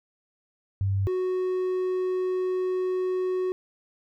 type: tone pair in turn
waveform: sine / triangle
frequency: 97.8 / 369.2 Hz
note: G2 / F#4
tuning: -4 / -4 cents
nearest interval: octave + major seventh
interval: 2300 cents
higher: second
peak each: -22 dBFS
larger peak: neither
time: 0.81-1.07 / 1.07-3.52 s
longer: second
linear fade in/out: 0 ms
effects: none